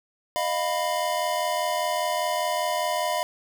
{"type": "tone cluster", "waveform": "square", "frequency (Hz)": [616, 701, 990], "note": ["D#5", "F5", "B5"], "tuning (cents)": [-17, 6, 4], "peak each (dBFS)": -29, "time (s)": [0.36, 3.23], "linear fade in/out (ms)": 0, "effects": []}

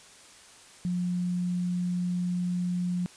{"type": "tone", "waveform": "sine", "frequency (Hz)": 178.2, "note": "F3", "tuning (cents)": 35, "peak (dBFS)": -26, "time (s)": [0.85, 3.06], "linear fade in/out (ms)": 0, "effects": ["white hiss -52 dBFS RMS until 3.16 s", "resampled to 22050 Hz"]}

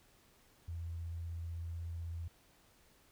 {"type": "tone with vibrato", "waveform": "sine", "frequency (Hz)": 84, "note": "E2", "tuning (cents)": 33, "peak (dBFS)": -39, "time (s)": [0.68, 2.28], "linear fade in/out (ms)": 5, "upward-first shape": "triangle", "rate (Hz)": 16, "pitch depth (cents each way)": 20, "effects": ["pink hiss -67 dBFS RMS until 3.11 s"]}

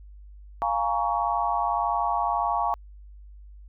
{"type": "chord", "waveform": "sine", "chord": "Bb minor seventh", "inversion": "second", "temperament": "equal with one note detuned", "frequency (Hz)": [698.5, 830.6, 932.3, 1120.3], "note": ["F5", "Ab5", "Bb5", "Db6"], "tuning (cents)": [0, 0, 0, 18], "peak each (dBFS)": -28, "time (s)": [0.62, 2.74], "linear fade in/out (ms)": 0, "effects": ["added 50 Hz sine -43 dBFS peak until 3.68 s"]}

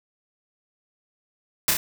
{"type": "noise with echo", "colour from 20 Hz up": "white", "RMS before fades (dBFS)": -19, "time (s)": [1.68, 1.71], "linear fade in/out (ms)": 2, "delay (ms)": 30, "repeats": 2, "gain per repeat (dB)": -3, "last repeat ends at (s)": 1.77, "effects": []}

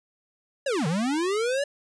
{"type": "linear two-way sweep", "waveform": "square", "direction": "down then up", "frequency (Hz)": [580, 144.4, 580], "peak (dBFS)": -24, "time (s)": [0.66, 1.64], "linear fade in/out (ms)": 5, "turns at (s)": 0.87, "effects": ["resampled to 22050 Hz"]}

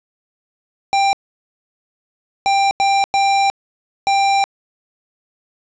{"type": "tone bursts at uneven times", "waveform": "square", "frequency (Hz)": 790, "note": "G5", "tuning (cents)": 13, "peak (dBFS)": -13, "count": 5, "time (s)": [[0.93, 1.13], [2.46, 2.71], [2.8, 3.04], [3.14, 3.5], [4.07, 4.44]], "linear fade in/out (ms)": 0, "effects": ["resampled to 16000 Hz", "7-bit"]}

